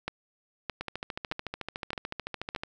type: two click trains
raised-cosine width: 0.3 ms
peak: -15 / -18 dBFS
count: 5 / 26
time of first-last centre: 0.08-2.549 / 0.81-2.635 s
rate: 1.62 / 13.7 Hz
effects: none